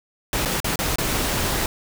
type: noise with dropouts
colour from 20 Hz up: pink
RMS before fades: -23 dBFS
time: 0.33-1.66 s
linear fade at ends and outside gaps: 1 ms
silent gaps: 0.451-0.457 / 0.602-0.644 / 0.758-0.79 / 0.958-0.984 s
effects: none